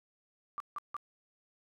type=tone bursts; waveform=sine; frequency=1174.7 Hz; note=D6; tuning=in tune; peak=-35 dBFS; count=3; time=0.58-0.966 s; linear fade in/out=0 ms; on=22 ms; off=160 ms; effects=none